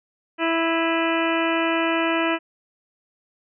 harmonic tone with a mistuned harmonic, 329.6 Hz, E4, in tune, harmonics 1 / 2 / 3 / 4 / 5 / 6 / 7 / 8 / 9, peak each -23 / -26 / -28 / -29 / -30 / -31 / -31 / -32 / -33 dBFS, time 0.38-2.39 s, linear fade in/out 50 ms, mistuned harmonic 7, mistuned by +79 cents, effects none

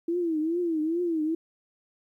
sine tone with vibrato, 329.6 Hz, E4, in tune, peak -24 dBFS, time 0.08-1.35 s, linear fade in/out 5 ms, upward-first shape triangle, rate 2.4 Hz, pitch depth 150 cents each way, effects 11-bit

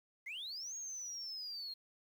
sine linear two-way sweep, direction up then down, 1982 to 6620 to 4191 Hz, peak -40 dBFS, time 0.26-1.74 s, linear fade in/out 10 ms, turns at 0.75 s, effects tanh soft clip ceiling -40 dBFS + 11-bit

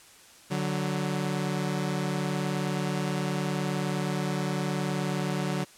sawtooth tone pair together, 146.83 / 186.01 Hz, D3 / F#3, 0 / +9 cents, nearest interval major third, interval 409 cents, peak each -26 dBFS, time 0.5-5.65 s, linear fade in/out 20 ms, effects white hiss -53 dBFS RMS until 5.77 s + low-pass 10000 Hz 12 dB/octave

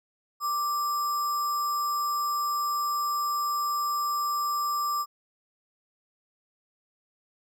sine tone with sample-and-hold, 1174.7 Hz, D6, in tune, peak -25 dBFS, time 0.4-5.06 s, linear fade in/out 50 ms, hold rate 6300 Hz, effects none

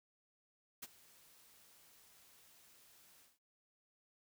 white noise with ADSR envelope, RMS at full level -45 dBFS, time 0.82-3.39 s, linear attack 10 ms, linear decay 34 ms, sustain -20 dB, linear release 180 ms, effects none

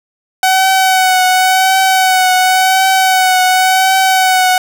sawtooth tone with vibrato, 751 Hz, F#5, 26 cents sharp, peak -4 dBFS, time 0.43-4.58 s, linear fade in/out 2 ms, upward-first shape triangle, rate 0.92 Hz, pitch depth 31 cents each way, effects none

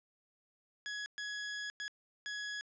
sawtooth tone bursts at uneven times, 1677 Hz, G#6, 16 cents sharp, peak -35 dBFS, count 4, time 0.86-1.06 / 1.18-1.7 / 1.8-1.88 / 2.26-2.61 s, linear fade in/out 0 ms, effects resampled to 16000 Hz + 12-bit

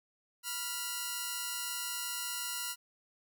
5% pulse tone pair together, 980.4 / 1396.9 Hz, B5 / F6, -13 / 0 cents, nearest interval tritone, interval 613 cents, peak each -29 / -25 dBFS, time 0.43-2.76 s, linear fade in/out 50 ms, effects none

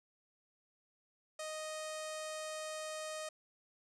sawtooth tone with low-pass filter, 622.3 Hz, D#5, in tune, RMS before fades -43 dBFS, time 1.39-3.29 s, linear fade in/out 5 ms, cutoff 8400 Hz, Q 2.5, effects none

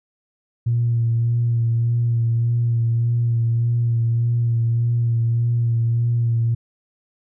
sine tone with vibrato, 117.1 Hz, A#2, 8 cents sharp, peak -15 dBFS, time 0.66-6.55 s, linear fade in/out 10 ms, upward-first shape sine, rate 1.7 Hz, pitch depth 23 cents each way, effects tanh soft clip ceiling -11 dBFS

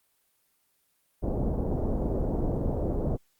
pink low-pass noise, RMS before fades -28 dBFS, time 1.22-3.17 s, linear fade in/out 20 ms, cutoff 640 Hz, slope 24 dB/octave, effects white hiss -71 dBFS RMS until 3.39 s + Opus 32 kbps

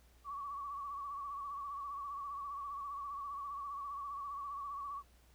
sine tone with vibrato, 1129 Hz, C#6, 31 cents sharp, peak -40 dBFS, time 0.24-5.03 s, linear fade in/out 50 ms, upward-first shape sine, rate 15 Hz, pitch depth 54 cents each way, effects added 60 Hz sine -63 dBFS peak until 5.34 s + pink hiss -69 dBFS RMS until 5.34 s

